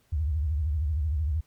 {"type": "tone with vibrato", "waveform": "sine", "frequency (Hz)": 75.7, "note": "D#2", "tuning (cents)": -47, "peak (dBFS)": -24, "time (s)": [0.12, 1.41], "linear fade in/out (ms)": 10, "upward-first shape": "sine", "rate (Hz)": 13, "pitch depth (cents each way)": 180, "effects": ["pink hiss -67 dBFS RMS until 1.46 s"]}